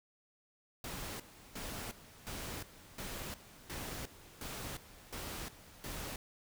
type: noise with tremolo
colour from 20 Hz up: pink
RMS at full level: -43 dBFS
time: 0.84-6.16 s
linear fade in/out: 2 ms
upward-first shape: square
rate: 1.4 Hz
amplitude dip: 80%
effects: none